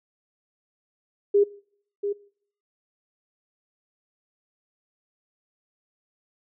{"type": "tone with echo", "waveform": "sine", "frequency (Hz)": 405.7, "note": "G#4", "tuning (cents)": -41, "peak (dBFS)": -15, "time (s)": [1.34, 1.44], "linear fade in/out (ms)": 10, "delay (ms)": 690, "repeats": 1, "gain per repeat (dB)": -9, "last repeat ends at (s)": 2.13, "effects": ["noise-tail reverb RT60 0.6 s tail -22 dB re dry"]}